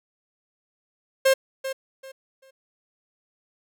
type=tone with echo; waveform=45% pulse; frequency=533 Hz; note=C5; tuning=32 cents sharp; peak=-15 dBFS; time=1.25-1.34 s; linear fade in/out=10 ms; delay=390 ms; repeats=3; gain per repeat=-12 dB; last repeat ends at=2.51 s; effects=none